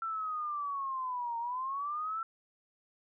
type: linear two-way sweep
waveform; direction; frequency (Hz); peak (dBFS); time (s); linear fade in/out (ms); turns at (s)
sine; down then up; 1345 to 921 to 1345; -33; 0.02-2.23; 2; 1.38
effects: none